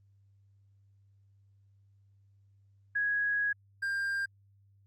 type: tone pair in turn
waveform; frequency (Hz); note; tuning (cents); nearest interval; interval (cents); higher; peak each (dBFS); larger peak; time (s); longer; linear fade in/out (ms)
sine / triangle; 1661.2 / 1596.8; G#6 / G6; 0 / +32; minor second; 68; first; -27 / -28; first; 2.95-3.53 / 3.82-4.26; first; 10
effects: added 99 Hz sine -61 dBFS peak until 4.86 s + Opus 32 kbps